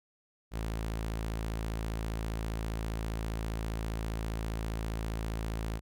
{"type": "tone", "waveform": "sawtooth", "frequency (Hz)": 55, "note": "A1", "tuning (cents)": 0, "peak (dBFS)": -29, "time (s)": [0.51, 5.81], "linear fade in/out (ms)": 50, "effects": []}